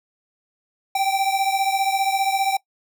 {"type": "beating tone pair", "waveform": "square", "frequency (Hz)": [775, 790], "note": ["G5", "G5"], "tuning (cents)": [-20, 13], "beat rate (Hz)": 15, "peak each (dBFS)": [-21, -24], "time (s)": [0.95, 2.57], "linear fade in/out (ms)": 5, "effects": ["noise-tail reverb RT60 0.1 s tail -21 dB re dry"]}